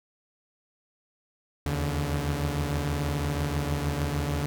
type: tone cluster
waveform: sawtooth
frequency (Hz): 75.3 / 81.6 / 143.6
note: D2 / E2 / D3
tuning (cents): +44 / -17 / -39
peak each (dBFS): -27 / -30 / -25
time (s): 1.66-4.46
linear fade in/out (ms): 0
effects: none